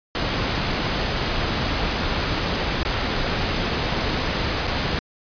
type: noise with dropouts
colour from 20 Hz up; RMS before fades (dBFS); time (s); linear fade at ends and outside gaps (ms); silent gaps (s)
pink; -23; 0.15-4.99; 1; 2.832-2.85 / 4.67-4.674
effects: resampled to 11025 Hz